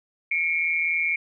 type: tone pair together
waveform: sine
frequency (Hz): 2185 / 2349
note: C#7 / D7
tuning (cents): -26 / 0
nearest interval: minor second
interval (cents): 126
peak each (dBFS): -24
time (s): 0.31-1.16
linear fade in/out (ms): 5
effects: none